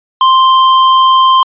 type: tone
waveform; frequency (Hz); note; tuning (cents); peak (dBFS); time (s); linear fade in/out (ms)
square; 1046.5; C6; 0; -5; 0.21-1.43; 2
effects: resampled to 8000 Hz